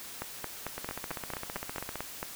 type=two click trains; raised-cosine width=0.5 ms; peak=-21 / -19 dBFS; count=19 / 10; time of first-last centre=0.78-1.956 / 0.22-2.229 s; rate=15.3 / 4.48 Hz; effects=white hiss -44 dBFS RMS until 2.35 s